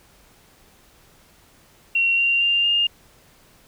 sine tone with pitch steps, 2739 / 2766 / 2793 / 2821 Hz, F7 / F7 / F7 / F7, -34 / -17 / -1 / +17 cents, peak -16 dBFS, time 1.95-2.87 s, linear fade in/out 5 ms, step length 230 ms, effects pink hiss -54 dBFS RMS until 3.67 s

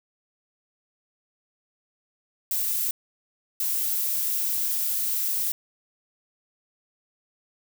violet noise bursts at uneven times, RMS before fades -26 dBFS, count 2, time 2.51-2.91 / 3.6-5.52 s, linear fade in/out 2 ms, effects none

